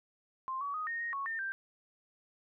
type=tone with pitch steps; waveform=sine; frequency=1051 / 1133 / 1249 / 1850 / 1866 / 1106 / 1811 / 1575 Hz; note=C6 / C#6 / D#6 / A#6 / A#6 / C#6 / A6 / G6; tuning=+7 / +37 / +6 / -14 / +1 / -4 / +49 / +8 cents; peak=-34 dBFS; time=0.48-1.52 s; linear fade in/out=0 ms; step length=130 ms; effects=none